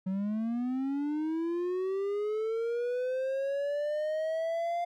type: linear sweep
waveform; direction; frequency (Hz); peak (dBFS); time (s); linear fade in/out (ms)
triangle; up; 185 to 698.5; -27; 0.06-4.85; 10
effects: none